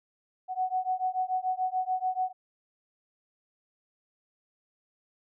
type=beating tone pair; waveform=sine; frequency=740 / 746.9 Hz; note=F#5 / F#5; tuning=0 / +16 cents; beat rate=6.9 Hz; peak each=-30 dBFS; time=0.48-2.33 s; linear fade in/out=50 ms; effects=none